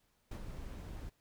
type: noise with ADSR envelope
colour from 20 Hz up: brown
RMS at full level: -39 dBFS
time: 0.31-1.1 s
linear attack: 7 ms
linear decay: 70 ms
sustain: -6 dB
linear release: 15 ms
effects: pink hiss -75 dBFS RMS until 1.2 s